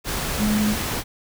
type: tone in noise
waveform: sine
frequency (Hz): 211.4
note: G#3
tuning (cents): +31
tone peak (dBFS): -18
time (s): 0.38-0.76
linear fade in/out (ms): 50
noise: pink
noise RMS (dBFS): -26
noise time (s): 0.04-1.04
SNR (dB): +5
effects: none